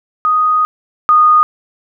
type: tone pair in turn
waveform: sine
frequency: 1244.5 / 1232.3 Hz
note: D#6 / D#6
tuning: 0 / -17 cents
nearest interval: unison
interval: 17 cents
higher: first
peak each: -9 / -5 dBFS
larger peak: second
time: 0.25-0.65 / 1.09-1.43 s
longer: first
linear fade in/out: 0 ms
effects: none